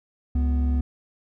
triangle tone pair together, 69.3 / 247 Hz, C#2 / B3, 0 / 0 cents, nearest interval octave + minor seventh, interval 2200 cents, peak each -17 / -26 dBFS, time 0.35-0.81 s, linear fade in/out 5 ms, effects tanh soft clip ceiling -13 dBFS

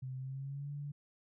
sine tone with pitch glide, 130 to 144.24 Hz, C3 to D3, -11 to -31 cents, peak -39 dBFS, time 0.02-0.92 s, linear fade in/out 10 ms, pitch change +180 cents, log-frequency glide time 0.17-0.71 s, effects none

